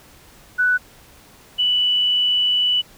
sine tone pair in turn, 1487 / 2966 Hz, F#6 / F#7, +8 / +4 cents, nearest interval octave, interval 1196 cents, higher second, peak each -14 / -15 dBFS, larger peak first, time 0.58-0.78 / 1.58-2.82 s, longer second, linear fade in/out 20 ms, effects pink hiss -48 dBFS RMS until 2.97 s

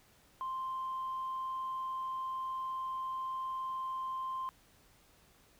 sine tone, 1046.5 Hz, C6, in tune, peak -34 dBFS, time 0.41-4.49 s, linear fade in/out 0 ms, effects tanh soft clip ceiling -32 dBFS + pink hiss -65 dBFS RMS until 5.59 s

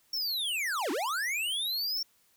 square linear two-way sweep, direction down then up, 5540 to 256.8 to 5540 Hz, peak -30 dBFS, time 0.13-2.03 s, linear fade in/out 5 ms, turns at 0.91 s, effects white hiss -67 dBFS RMS until 2.36 s

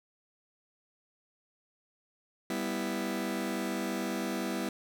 sawtooth chord, E minor, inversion first, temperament just, 197.78 / 247.2 / 329.6 Hz, G3 / B3 / E4, +16 / +2 / 0 cents, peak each -32 dBFS, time 2.5-4.69 s, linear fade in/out 2 ms, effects none

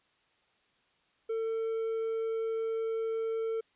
triangle tone, 449.1 Hz, A4, 35 cents sharp, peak -28 dBFS, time 1.29-3.61 s, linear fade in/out 10 ms, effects white hiss -70 dBFS RMS until 3.75 s + resampled to 8000 Hz

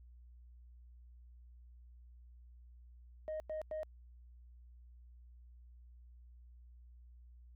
sine tone bursts, 622.3 Hz, D#5, in tune, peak -36 dBFS, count 3, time 3.28-3.832 s, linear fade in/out 0 ms, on 120 ms, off 96 ms, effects tanh soft clip ceiling -36 dBFS + added 60 Hz sine -55 dBFS peak until 7.55 s

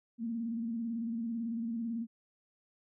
sine tone with vibrato, 230 Hz, A#3, 23 cents flat, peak -33 dBFS, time 0.18-2.07 s, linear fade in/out 50 ms, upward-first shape square, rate 18 Hz, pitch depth 48 cents each way, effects none

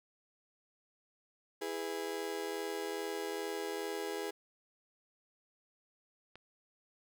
35% pulse chord, E major, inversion none, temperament just, 329.6 / 412 / 494.4 Hz, E4 / G#4 / B4, 0 / -14 / +2 cents, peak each -42 / -37 / -42 dBFS, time 1.61-4.31 s, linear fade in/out 10 ms
click, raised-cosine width 0.3 ms, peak -35 dBFS, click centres 6.356 s
effects 12-bit

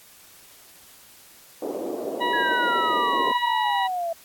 pink band-pass noise, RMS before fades -30 dBFS, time 1.62-3.32 s, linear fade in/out 5 ms, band 320 to 610 Hz, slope 24 dB/octave
harmonic tone, 967 Hz, B5, 37 cents flat, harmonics 1 / 2 / 3 / 4, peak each -23 / -29 / -33 / -35 dBFS, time 2.2-3.88 s, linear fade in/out 20 ms
sine exponential sweep, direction down, 1700 to 659.3 Hz, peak -24 dBFS, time 2.33-4.13 s, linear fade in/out 5 ms
effects white hiss -50 dBFS RMS until 4.24 s + AAC 64 kbps

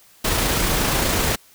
pink noise with amplitude modulation, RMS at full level -19 dBFS, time 0.24-1.36 s, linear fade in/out 10 ms, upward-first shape sine, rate 28.2 Hz, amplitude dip 25%, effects white hiss -52 dBFS RMS until 1.54 s

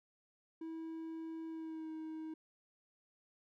triangle tone with pitch glide, 324.4 to 316.4 Hz, E4 to D#4, -28 to +29 cents, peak -40 dBFS, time 0.61-2.34 s, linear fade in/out 5 ms, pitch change -43 cents, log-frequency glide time 1.48-1.91 s, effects none

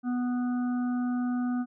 harmonic tone, 246.9 Hz, B3, in tune, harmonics 1 / 3 / 5 / 6, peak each -26 / -41 / -44 / -46 dBFS, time 0.03-1.66 s, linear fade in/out 50 ms, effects none

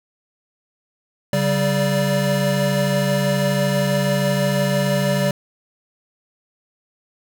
square tone cluster, 139.7 / 192.3 / 583 Hz, C#3 / G3 / D5, +14 / -33 / -13 cents, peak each -22 dBFS, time 1.33-5.31 s, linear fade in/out 2 ms, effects none

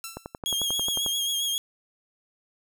5% pulse tone with exponential decay, 1341 Hz, E6, 29 cents sharp, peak -21 dBFS, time 0.04-0.38 s, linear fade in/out 1 ms, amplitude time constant 73 ms
click train, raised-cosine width 1 ms, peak -20 dBFS, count 11, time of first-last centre 0.17-1.063 s, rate 11.2 Hz
sawtooth tone with vibrato, 3273 Hz, G#7, 26 cents flat, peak -22 dBFS, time 0.46-1.58 s, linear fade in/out 0 ms, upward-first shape sine, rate 7.4 Hz, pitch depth 37 cents each way
effects none

